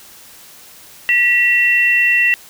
sine tone pair together, 1943.8 / 2715 Hz, B6 / F7, -28 / -50 cents, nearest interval tritone, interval 578 cents, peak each -13 dBFS, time 1.09-2.34 s, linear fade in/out 0 ms, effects white hiss -41 dBFS RMS until 2.49 s

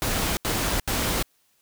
pink noise bursts, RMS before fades -25 dBFS, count 3, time 0.02-1.226 s, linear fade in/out 0 ms, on 350 ms, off 78 ms, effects white hiss -66 dBFS RMS until 1.61 s

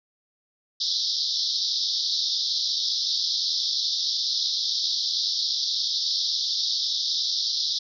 white band-pass noise, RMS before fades -26 dBFS, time 0.8-7.79 s, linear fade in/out 10 ms, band 3500 to 5500 Hz, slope 96 dB/octave, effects none

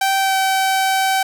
sawtooth tone with pitch glide, 777 to 768.1 Hz, G5 to G5, -16 to -35 cents, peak -11 dBFS, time 0.01-1.23 s, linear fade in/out 5 ms, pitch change -19 cents, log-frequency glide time 0.18-0.36 s, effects none

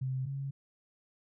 sine tone pair in turn, 130.81 / 137.53 Hz, C3 / C#3, 0 / -13 cents, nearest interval minor second, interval 87 cents, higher second, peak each -31 / -34 dBFS, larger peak first, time 0.01-0.26 / 0.26-0.51 s, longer neither, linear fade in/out 10 ms, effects none

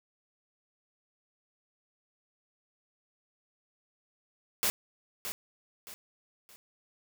white noise with echo, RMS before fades -28 dBFS, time 4.63-4.7 s, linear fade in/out 0 ms, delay 620 ms, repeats 3, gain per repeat -9 dB, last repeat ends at 6.56 s, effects none

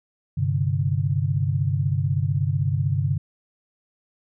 sine chord, G suspended fourth, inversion none, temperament equal, 98 / 130.81 / 146.83 Hz, G2 / C3 / D3, 0 / 0 / 0 cents, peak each -24 dBFS, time 0.37-3.18 s, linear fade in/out 10 ms, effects none

